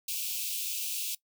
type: high-pass noise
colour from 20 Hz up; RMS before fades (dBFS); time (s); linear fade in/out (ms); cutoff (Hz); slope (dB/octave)
white; -34; 0.08-1.15; 5; 2400; 96
effects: noise-tail reverb RT60 0.1 s tail -20 dB re dry